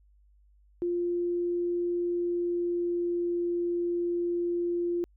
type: tone with pitch glide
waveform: sine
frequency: 349.2 to 347.2 Hz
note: F4 to F4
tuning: 0 to -10 cents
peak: -26 dBFS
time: 0.82-5.04 s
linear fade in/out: 0 ms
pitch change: -10 cents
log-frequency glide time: 1.93-3.41 s
effects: added 50 Hz sine -58 dBFS peak until 5.16 s